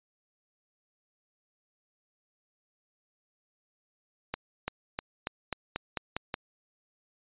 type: accelerating click train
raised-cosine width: 0.3 ms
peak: -15 dBFS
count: 9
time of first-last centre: 4.34-6.341 s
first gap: 340 ms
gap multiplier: 0.91
effects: resampled to 8000 Hz